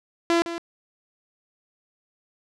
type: tone with echo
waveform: sawtooth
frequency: 338.4 Hz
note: E4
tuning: 45 cents sharp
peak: -14 dBFS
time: 0.3-0.42 s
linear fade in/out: 0 ms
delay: 160 ms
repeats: 1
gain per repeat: -11 dB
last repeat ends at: 0.58 s
effects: low-pass 6000 Hz 12 dB/octave